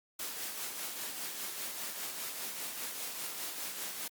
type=noise with tremolo; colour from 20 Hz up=white; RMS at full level=-38 dBFS; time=0.19-4.08 s; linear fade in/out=5 ms; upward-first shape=triangle; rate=5 Hz; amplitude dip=45%; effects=high-pass 200 Hz 12 dB/octave + Opus 48 kbps